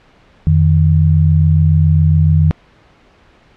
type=tone pair together; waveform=sine; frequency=87.31 / 154.49 Hz; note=F2 / D#3; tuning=0 / -12 cents; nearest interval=minor seventh; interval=988 cents; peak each=-10 dBFS; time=0.47-2.51 s; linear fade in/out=0 ms; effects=pink hiss -48 dBFS RMS until 3.56 s + low-pass 3000 Hz 12 dB/octave